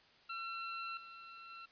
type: tone with level steps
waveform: 25% pulse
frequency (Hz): 1353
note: E6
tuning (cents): +45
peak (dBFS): -37 / -47 / -45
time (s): 0.29-1.66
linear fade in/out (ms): 10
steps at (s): 0.97 / 1.5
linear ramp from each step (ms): 2
effects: white hiss -65 dBFS RMS until 1.71 s + resampled to 11025 Hz